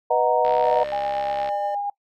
sine chord, B major seventh, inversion none, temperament equal, 493.9 / 622.3 / 740 / 932.3 Hz, B4 / D#5 / F#5 / A#5, 0 / 0 / 0 / 0 cents, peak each -22 dBFS, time 0.1-0.84 s, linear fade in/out 10 ms
click train, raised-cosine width 0.3 ms, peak -19 dBFS, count 72, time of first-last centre 0.45-1.49 s, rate 68.3 Hz
triangle tone, 600 Hz, D5, 37 cents sharp, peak -25 dBFS, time 0.64-1.75 s, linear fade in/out 5 ms
sine tone with tremolo, 812 Hz, G#5, 39 cents flat, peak -22 dBFS, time 0.92-1.9 s, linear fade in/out 5 ms, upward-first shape triangle, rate 8.5 Hz, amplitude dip 30%
effects noise-tail reverb RT60 0.1 s tail -22 dB re dry

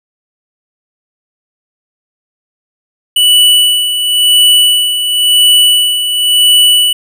square tone with tremolo, 2961 Hz, F#7, 1 cent sharp, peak -4 dBFS, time 3.16-6.93 s, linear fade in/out 5 ms, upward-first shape sine, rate 0.95 Hz, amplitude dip 60%, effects none

